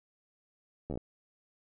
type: slowing click train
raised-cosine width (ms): 2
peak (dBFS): -24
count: 6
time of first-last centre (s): 0.9-0.975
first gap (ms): 12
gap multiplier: 1.11
effects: none